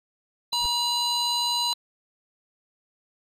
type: tone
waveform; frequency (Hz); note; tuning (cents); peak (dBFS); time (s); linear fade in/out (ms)
triangle; 4011; B7; +26; -24; 0.52-1.74; 10
type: harmonic tone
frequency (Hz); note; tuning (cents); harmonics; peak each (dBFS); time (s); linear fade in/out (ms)
957; A#5; +45; 1 / 3 / 5 / 7 / 9; -28 / -33 / -35 / -36 / -38; 0.53-1.73; 0
type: noise with exponential growth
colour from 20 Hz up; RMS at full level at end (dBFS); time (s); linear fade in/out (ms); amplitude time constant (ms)
brown; -32; 0.56-0.66; 1; 20
effects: none